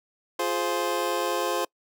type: chord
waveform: 25% pulse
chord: F minor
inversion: none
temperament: just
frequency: 349.2 / 419.1 / 523.8 Hz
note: F4 / Ab4 / C5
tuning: 0 / +16 / +2 cents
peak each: -26 / -27 / -25 dBFS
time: 0.39-1.65 s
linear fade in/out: 5 ms
effects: noise-tail reverb RT60 0.1 s tail -26 dB re dry